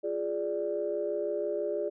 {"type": "chord", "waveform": "sine", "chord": "D diminished", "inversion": "first", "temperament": "equal", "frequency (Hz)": [349.2, 415.3, 587.3], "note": ["F4", "Ab4", "D5"], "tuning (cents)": [0, 0, 0], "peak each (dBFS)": [-35, -32, -32], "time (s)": [0.03, 1.9], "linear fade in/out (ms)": 20, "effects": ["tanh soft clip ceiling -19 dBFS"]}